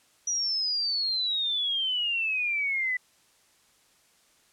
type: exponential sweep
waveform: sine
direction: down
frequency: 5870 to 1975.5 Hz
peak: -25 dBFS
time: 0.27-2.97 s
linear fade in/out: 5 ms
effects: white hiss -63 dBFS RMS until 4.52 s + low-pass 10000 Hz 12 dB/octave